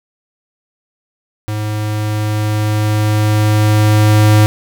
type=tone with level ramp; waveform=square; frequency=106.4 Hz; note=G#2; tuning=42 cents sharp; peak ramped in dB=-18 to -6 dBFS; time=1.48-4.46 s; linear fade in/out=0 ms; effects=none